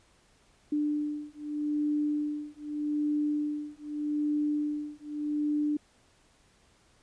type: beating tone pair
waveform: sine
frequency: 296.8 / 297.62 Hz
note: D4 / D4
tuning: +18 / +23 cents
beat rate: 0.82 Hz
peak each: -31 dBFS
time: 0.72-5.77 s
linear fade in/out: 5 ms
effects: pink hiss -64 dBFS RMS until 7.02 s + resampled to 22050 Hz